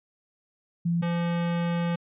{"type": "tone pair in turn", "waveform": ["sine", "square"], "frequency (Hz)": [170.2, 171.28], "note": ["F3", "F3"], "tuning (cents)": [-44, -33], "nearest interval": "unison", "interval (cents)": 11, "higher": "second", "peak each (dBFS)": [-22, -25], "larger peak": "first", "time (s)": [[0.85, 1.02], [1.02, 1.96]], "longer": "second", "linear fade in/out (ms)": 10, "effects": ["resampled to 8000 Hz"]}